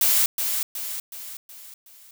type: noise with echo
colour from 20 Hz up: blue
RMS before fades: -19 dBFS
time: 0.01-0.26 s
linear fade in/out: 2 ms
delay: 370 ms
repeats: 5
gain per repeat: -6 dB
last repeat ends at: 2.11 s
effects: none